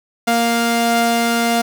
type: tone pair together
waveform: sawtooth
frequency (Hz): 233.1 / 700.7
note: A#3 / F5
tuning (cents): 0 / +6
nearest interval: octave + perfect fifth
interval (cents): 1906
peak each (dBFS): -13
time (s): 0.27-1.62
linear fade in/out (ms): 10
effects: none